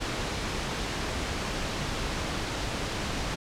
pink noise, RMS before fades -31 dBFS, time 0-3.36 s, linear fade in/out 20 ms, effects low-pass 6000 Hz 12 dB/octave

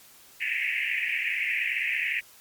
white band-pass noise, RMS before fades -28 dBFS, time 0.4-2.21 s, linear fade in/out 20 ms, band 1800 to 2700 Hz, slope 96 dB/octave, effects white hiss -53 dBFS RMS until 2.4 s + MP3 96 kbps

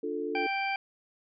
sine chord, D minor, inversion none, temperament just, 293.7 / 352.4 / 440.5 Hz, D4 / F4 / A4, 0 / +16 / +2 cents, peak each -36 / -36 / -33 dBFS, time 0.03-0.47 s, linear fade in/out 5 ms
harmonic tone, 784 Hz, G5, in tune, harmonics 1 / 2 / 3 / 4 / 6, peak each -31 / -38 / -32 / -44 / -45 dBFS, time 0.35-0.76 s, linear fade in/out 2 ms
effects none

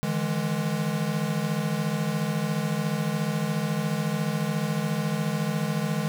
square tone cluster, 151.2 / 165.3 / 208.3 Hz, D#3 / E3 / G#3, -49 / +5 / +5 cents, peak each -30 dBFS, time 0.03-6.08 s, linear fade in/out 0 ms, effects none

